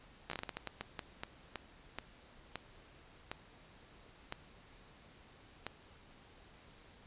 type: slowing click train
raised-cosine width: 0.3 ms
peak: -23 dBFS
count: 18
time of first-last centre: 0.3-5.666 s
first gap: 14 ms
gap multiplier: 1.33
effects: pink hiss -60 dBFS RMS until 7.06 s + resampled to 8000 Hz